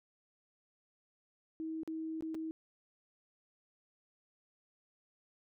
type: tone with dropouts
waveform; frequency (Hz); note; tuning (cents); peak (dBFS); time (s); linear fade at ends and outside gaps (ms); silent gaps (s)
sine; 319.8; D#4; +48; -37; 1.6-2.51; 0; 1.833-1.876 / 2.208-2.224 / 2.345-2.35
effects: none